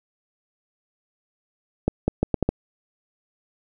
accelerating click train, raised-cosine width 2 ms, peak -6 dBFS, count 6, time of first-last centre 1.88-2.49 s, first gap 200 ms, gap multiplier 0.75, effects none

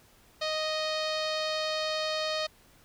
sawtooth tone with low-pass filter, 622.3 Hz, D#5, in tune, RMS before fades -31 dBFS, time 0.41-2.47 s, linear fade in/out 10 ms, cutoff 4400 Hz, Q 3.9, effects pink hiss -60 dBFS RMS until 2.84 s

